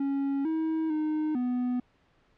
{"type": "tone with pitch steps", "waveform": "triangle", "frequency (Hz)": [276.8, 319.5, 308, 248], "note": ["C#4", "D#4", "D#4", "B3"], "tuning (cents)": [-2, 46, -17, 7], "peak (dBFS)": -24, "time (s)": [0, 1.8], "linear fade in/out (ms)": 5, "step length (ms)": 450, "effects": ["pink hiss -66 dBFS RMS until 2.37 s", "low-pass 3000 Hz 12 dB/octave"]}